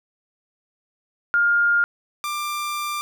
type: tone pair in turn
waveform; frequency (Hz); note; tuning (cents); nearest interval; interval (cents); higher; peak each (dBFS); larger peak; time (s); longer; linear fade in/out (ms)
sine / sawtooth; 1411 / 1186.5; F6 / D6; +17 / +17; minor third; 300; first; -15 / -21; first; 1.34-1.84 / 2.24-3.01; second; 0
effects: none